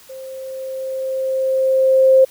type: tone with level ramp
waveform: sine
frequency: 527 Hz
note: C5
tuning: 12 cents sharp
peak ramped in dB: -31 to -6 dBFS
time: 0.09-2.25 s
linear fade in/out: 10 ms
effects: white hiss -46 dBFS RMS until 2.3 s